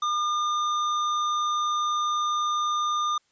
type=tone with hard clipping; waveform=sine; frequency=1208 Hz; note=D6; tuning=48 cents sharp; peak=-25 dBFS; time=0.02-3.18 s; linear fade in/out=5 ms; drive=11 dB; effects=white hiss -68 dBFS RMS until 3.31 s + resampled to 16000 Hz